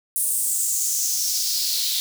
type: noise with high-pass filter sweep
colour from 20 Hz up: white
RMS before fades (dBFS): -23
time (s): 0.16-2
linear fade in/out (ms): 0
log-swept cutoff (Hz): 9700 to 3800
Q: 3.6
effects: none